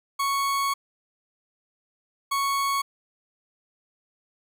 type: tone bursts at uneven times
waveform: 40% pulse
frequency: 1108.7 Hz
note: C#6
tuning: in tune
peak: -22 dBFS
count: 2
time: 0.19-0.74 / 2.31-2.82 s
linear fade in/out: 10 ms
effects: none